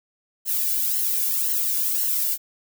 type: noise with flanger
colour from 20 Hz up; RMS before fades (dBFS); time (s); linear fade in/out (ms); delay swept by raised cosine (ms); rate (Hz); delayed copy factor
violet; -23; 0.45-2.38; 50; 0.83 to 1.6; 1.9; -0.7
effects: none